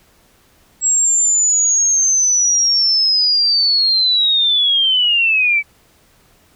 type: linear sweep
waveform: sine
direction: down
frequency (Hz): 7680 to 2273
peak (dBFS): -11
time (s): 0.81-5.63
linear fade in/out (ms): 50
effects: pink hiss -53 dBFS RMS until 6.55 s